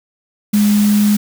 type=tone in noise; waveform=sine; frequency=207.7 Hz; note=G#3; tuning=in tune; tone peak=-9 dBFS; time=0.53-1.17 s; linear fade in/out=10 ms; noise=white; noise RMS=-25 dBFS; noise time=0.53-1.17 s; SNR=+13 dB; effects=none